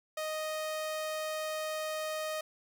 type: tone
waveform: sawtooth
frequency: 622.3 Hz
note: D#5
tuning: in tune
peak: -30 dBFS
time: 0.17-2.41 s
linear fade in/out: 5 ms
effects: none